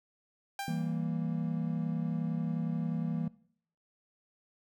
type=tone with exponential decay; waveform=sawtooth; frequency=793 Hz; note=G5; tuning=20 cents sharp; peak=-29 dBFS; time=0.59-1.05 s; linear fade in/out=2 ms; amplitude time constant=98 ms
type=chord; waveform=triangle; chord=E diminished; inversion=none; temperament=equal; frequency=164.81 / 196 / 233.1 Hz; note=E3 / G3 / Bb3; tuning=0 / 0 / 0 cents; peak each=-31 / -37 / -34 dBFS; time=0.68-3.28 s; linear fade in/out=2 ms
effects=noise-tail reverb RT60 0.6 s tail -20 dB re dry